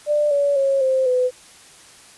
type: tone with pitch steps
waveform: sine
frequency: 593 / 569.2 / 546.3 / 524.4 / 503.3 Hz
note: D5 / C#5 / C#5 / C5 / B4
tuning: +17 / +46 / -25 / +4 / +33 cents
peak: -15 dBFS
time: 0.06-1.31 s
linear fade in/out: 50 ms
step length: 250 ms
effects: white hiss -46 dBFS RMS until 2.17 s + resampled to 24000 Hz